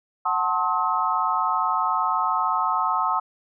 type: chord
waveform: sine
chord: F# diminished seventh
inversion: none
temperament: just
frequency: 740 / 888 / 1065.6 / 1278.7 Hz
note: F#5 / A5 / C6 / Eb6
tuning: 0 / +16 / +31 / +47 cents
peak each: -28 / -26 / -25 / -24 dBFS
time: 0.25-3.2 s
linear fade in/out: 10 ms
effects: none